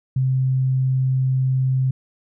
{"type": "tone", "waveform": "sine", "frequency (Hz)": 130.81, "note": "C3", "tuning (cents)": 0, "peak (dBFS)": -16, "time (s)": [0.16, 1.91], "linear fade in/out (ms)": 5, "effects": []}